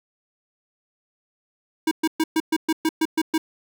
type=tone bursts; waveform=square; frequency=319 Hz; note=D#4; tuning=43 cents sharp; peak=-18 dBFS; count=10; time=1.87-3.38 s; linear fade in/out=5 ms; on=43 ms; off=120 ms; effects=none